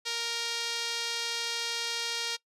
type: tone with band-pass filter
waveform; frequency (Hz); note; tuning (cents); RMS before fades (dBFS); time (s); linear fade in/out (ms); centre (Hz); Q
sawtooth; 466.2; A#4; 0; -33; 0.05-2.37; 20; 4300; 1.8
effects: noise-tail reverb RT60 0.1 s tail -21 dB re dry + resampled to 32000 Hz